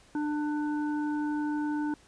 harmonic tone, 298 Hz, D4, 25 cents sharp, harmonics 1 / 3 / 5, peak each -28 / -38 / -42 dBFS, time 0.15-1.94 s, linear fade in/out 2 ms, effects pink hiss -59 dBFS RMS until 2.07 s + resampled to 22050 Hz

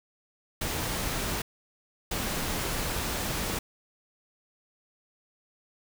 pink noise bursts at uneven times, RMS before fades -31 dBFS, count 2, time 0.61-1.42 / 2.11-3.59 s, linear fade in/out 5 ms, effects none

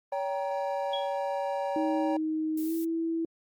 triangle chord, G diminished, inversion second, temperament just, 564.5 / 784 / 940.8 Hz, Db5 / G5 / Bb5, +31 / 0 / +16 cents, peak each -29 / -32 / -34 dBFS, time 0.12-2.17 s, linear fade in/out 5 ms
sine tone with exponential decay, 3322 Hz, G#7, in tune, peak -30 dBFS, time 0.93-1.18 s, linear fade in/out 5 ms, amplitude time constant 53 ms
sine tone with pitch glide, 313.7 to 328.9 Hz, D#4 to E4, +14 to -4 cents, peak -27 dBFS, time 1.76-3.25 s, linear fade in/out 2 ms, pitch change +82 cents, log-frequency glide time 2.62-2.74 s
violet noise, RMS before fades -43 dBFS, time 2.57-2.85 s, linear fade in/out 5 ms
effects Opus 32 kbps

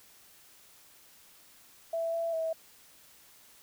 sine tone with pitch steps, 662 / 667 / 648 Hz, E5 / E5 / E5, +7 / +20 / -30 cents, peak -29 dBFS, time 1.93-2.53 s, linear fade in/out 5 ms, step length 200 ms, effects white hiss -58 dBFS RMS until 3.62 s

